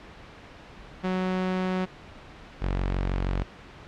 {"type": "tone pair in turn", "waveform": "sawtooth", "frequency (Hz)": [185.3, 46.33], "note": ["F#3", "F#1"], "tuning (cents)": [3, 3], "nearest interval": "2 octaves", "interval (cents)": 2400, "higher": "first", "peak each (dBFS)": -21, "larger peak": "neither", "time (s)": [[1.03, 1.86], [2.61, 3.44]], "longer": "neither", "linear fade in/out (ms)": 20, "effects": ["pink hiss -46 dBFS RMS until 3.87 s", "low-pass 3000 Hz 12 dB/octave"]}